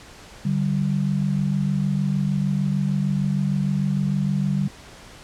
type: tone pair together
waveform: sine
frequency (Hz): 146.83 / 193.39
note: D3 / G3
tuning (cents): 0 / -23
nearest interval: perfect fourth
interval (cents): 477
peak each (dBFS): -22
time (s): 0.45-4.68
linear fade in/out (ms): 5
effects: pink hiss -44 dBFS RMS until 5.23 s + low-pass 8000 Hz 12 dB/octave